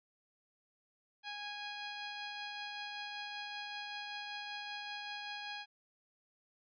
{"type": "tone with tremolo", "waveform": "10% pulse", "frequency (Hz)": 825, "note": "G#5", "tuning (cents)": -12, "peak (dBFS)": -32, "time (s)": [1.23, 5.66], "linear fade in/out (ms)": 50, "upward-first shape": "triangle", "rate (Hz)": 5.2, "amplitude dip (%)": 25, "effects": ["resampled to 11025 Hz"]}